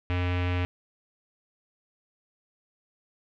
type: tone with low-pass filter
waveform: square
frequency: 89.4 Hz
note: F2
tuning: 41 cents sharp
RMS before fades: -27 dBFS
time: 0.1-0.65 s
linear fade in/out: 0 ms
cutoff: 2600 Hz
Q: 2.9
effects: none